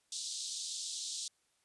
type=band-pass noise; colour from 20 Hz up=pink; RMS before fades=-41 dBFS; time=0.12-1.28 s; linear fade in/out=2 ms; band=3600 to 8900 Hz; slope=48 dB/octave; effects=white hiss -75 dBFS RMS until 1.64 s + resampled to 24000 Hz